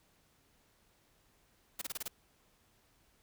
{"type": "noise bursts", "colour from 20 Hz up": "white", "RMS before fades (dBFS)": -39, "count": 6, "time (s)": [1.79, 2.081], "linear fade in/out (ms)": 5, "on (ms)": 26, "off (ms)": 27, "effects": ["pink hiss -70 dBFS RMS until 3.22 s"]}